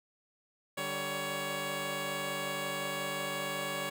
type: tone cluster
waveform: 10% pulse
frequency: 147.8 / 195.3 / 560 Hz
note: D3 / G3 / C#5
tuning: +11 / -6 / +18 cents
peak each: -34 / -33 / -27 dBFS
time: 0.77-3.9 s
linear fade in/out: 10 ms
effects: none